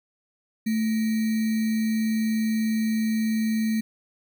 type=tone with sample-and-hold; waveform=sine; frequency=220.4 Hz; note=A3; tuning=3 cents sharp; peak=-21 dBFS; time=0.66-3.81 s; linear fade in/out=10 ms; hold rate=2100 Hz; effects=none